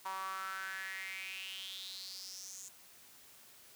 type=tone with high-pass filter sweep; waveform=sawtooth; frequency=190.5 Hz; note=G3; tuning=49 cents flat; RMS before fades=-44 dBFS; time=0.05-2.69 s; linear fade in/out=10 ms; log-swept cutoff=970 to 7100 Hz; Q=6.4; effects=white hiss -59 dBFS RMS until 3.75 s + high-pass 60 Hz 12 dB/octave